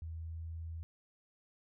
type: tone with pitch glide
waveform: sine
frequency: 81.3 to 81.96 Hz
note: E2 to E2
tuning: -23 to -9 cents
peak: -40 dBFS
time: 0.02-0.83 s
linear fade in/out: 0 ms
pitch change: +14 cents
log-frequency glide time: 0.13-0.44 s
effects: none